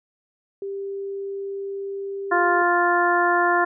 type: tone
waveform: sine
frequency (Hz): 394.8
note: G4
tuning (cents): +12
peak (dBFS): -27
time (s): 0.62-2.62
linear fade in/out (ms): 2
type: harmonic tone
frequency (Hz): 350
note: F4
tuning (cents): +4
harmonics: 1 / 2 / 3 / 4 / 5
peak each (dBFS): -23 / -22 / -22 / -24 / -24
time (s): 2.31-3.65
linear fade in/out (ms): 10
effects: none